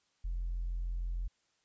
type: tone with tanh clipping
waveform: triangle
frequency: 43.16 Hz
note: F1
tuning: 20 cents flat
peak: -33 dBFS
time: 0.24-1.28 s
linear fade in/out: 10 ms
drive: 5 dB
effects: white hiss -75 dBFS RMS until 1.64 s + resampled to 16000 Hz